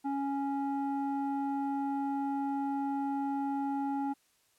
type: tone with low-pass filter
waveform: square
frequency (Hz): 277.2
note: C#4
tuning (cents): 0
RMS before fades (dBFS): -33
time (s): 0.04-4.14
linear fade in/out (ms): 20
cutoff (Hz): 850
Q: 2.4
effects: white hiss -70 dBFS RMS until 4.58 s + low-pass 12000 Hz 12 dB/octave